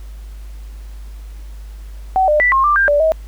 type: tone with pitch steps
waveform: sine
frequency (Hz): 757 / 601 / 1972 / 1070 / 1182 / 1592 / 582 / 637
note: F#5 / D5 / B6 / C6 / D6 / G6 / D5 / D#5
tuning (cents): +39 / +40 / -3 / +38 / +11 / +26 / -16 / +41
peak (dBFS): -10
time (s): 2.16-3.12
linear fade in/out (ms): 0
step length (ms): 120
effects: added 51 Hz sine -29 dBFS peak until 3.27 s + pink hiss -49 dBFS RMS until 3.27 s